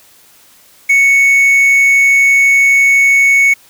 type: tone with quantisation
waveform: triangle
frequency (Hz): 2217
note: C#7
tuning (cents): 0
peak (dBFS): -4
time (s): 0.89-3.54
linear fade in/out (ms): 10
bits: 5
effects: white hiss -45 dBFS RMS until 3.69 s

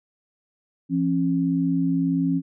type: tone pair together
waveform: sine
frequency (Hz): 170 / 271.6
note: F3 / C#4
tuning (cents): -46 / -35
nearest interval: minor sixth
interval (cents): 811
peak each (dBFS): -23 / -21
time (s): 0.89-2.42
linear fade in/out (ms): 50
effects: none

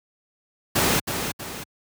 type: noise with echo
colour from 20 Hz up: pink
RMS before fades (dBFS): -20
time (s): 0.75-1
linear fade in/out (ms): 10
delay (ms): 320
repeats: 2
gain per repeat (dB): -7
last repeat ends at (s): 1.64
effects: high-pass 80 Hz 12 dB/octave

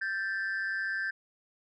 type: tone pair together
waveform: sine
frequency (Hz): 1566 / 1757.8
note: G6 / A6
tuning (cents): -2 / -2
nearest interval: major second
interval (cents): 200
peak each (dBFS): -30 / -32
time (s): 0.01-1.11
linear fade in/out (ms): 10
effects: tanh soft clip ceiling -27 dBFS

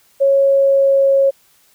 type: tone with pitch glide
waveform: sine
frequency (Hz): 550 to 546.8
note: C#5 to C#5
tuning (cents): -14 to -24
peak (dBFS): -9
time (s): 0.2-1.31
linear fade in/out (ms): 20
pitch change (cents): -10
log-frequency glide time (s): 0.42-1.11
effects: white hiss -54 dBFS RMS until 1.74 s

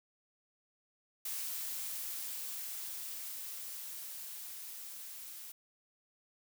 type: noise with level ramp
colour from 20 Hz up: blue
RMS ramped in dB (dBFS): -39 to -48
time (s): 1.25-5.52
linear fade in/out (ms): 5
effects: none

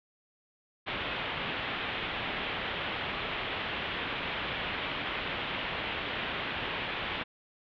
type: low-pass noise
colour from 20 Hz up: white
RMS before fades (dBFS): -35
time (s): 0.86-7.24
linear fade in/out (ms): 20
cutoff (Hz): 3400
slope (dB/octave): 48
effects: none

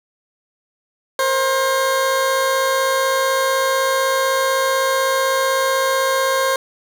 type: tone pair together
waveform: 20% pulse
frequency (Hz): 476.1 / 532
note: A#4 / C5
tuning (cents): +37 / +29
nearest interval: major second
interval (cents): 192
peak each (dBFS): -22 / -11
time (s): 1.19-6.56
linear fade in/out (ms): 2
effects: none

